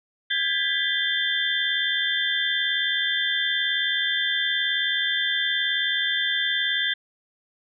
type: tone cluster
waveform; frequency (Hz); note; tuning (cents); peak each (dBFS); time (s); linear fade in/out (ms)
sine; 1612 / 1691 / 1985 / 3173 / 3521; G6 / G#6 / B6 / G7 / A7; +48 / +31 / +8 / +20 / 0; -28 / -30 / -29 / -28 / -26; 0.3-6.94; 10
effects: none